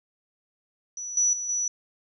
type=tone with level steps; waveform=sine; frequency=5910 Hz; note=F#8; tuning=3 cents flat; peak=-32 / -19 / -29 / -24 dBFS; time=0.97-1.68 s; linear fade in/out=2 ms; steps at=1.17 / 1.33 / 1.49 s; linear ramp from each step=2 ms; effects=none